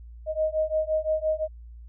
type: beating tone pair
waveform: sine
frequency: 622.3 / 628.1 Hz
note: D#5 / D#5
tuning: 0 / +16 cents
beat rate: 5.8 Hz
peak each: -26 dBFS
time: 0.26-1.48 s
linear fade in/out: 50 ms
effects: added 58 Hz sine -41 dBFS peak until 1.88 s